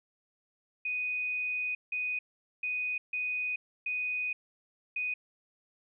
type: tone bursts at uneven times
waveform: sine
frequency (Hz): 2489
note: D#7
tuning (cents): 0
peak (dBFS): -30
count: 6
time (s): 0.85-1.75 / 1.92-2.19 / 2.63-2.98 / 3.13-3.56 / 3.86-4.33 / 4.96-5.14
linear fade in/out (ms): 5
effects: none